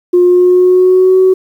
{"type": "tone with pitch glide", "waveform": "sine", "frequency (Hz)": [356.1, 374.7], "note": ["F4", "F#4"], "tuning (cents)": [34, 22], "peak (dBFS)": -3, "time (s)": [0.13, 1.34], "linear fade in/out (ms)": 10, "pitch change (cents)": 88, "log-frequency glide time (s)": [0.23, 1.17], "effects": ["tanh soft clip ceiling 0 dBFS", "7-bit"]}